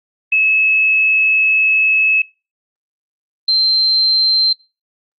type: tone pair in turn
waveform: sine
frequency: 2588 / 4129 Hz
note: E7 / C8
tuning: -32 / -24 cents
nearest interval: minor sixth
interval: 808 cents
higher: second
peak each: -10 dBFS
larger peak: neither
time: 0.32-2.22 / 3.48-4.53 s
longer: first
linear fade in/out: 5 ms
effects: noise-tail reverb RT60 0.3 s tail -23 dB re dry + Opus 32 kbps